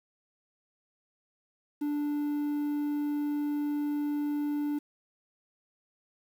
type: tone with quantisation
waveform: triangle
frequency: 293.3 Hz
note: D4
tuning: 2 cents flat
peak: -26 dBFS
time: 1.81-4.79 s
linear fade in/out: 10 ms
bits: 9
effects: none